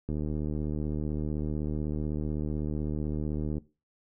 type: click train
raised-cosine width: 3 ms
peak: -20 dBFS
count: 266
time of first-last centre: 0.09-3.581 s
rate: 75.9 Hz
effects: noise-tail reverb RT60 0.3 s tail -19 dB re dry